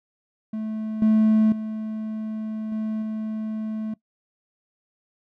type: tone with level steps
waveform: triangle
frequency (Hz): 217.7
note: A3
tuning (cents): -18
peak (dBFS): -24 / -12 / -25 / -22 / -24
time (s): 0.53-3.94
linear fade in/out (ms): 5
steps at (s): 1.02 / 1.52 / 2.72 / 3.02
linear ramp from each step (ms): 2
effects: noise-tail reverb RT60 0.1 s tail -20 dB re dry + tanh soft clip ceiling -8 dBFS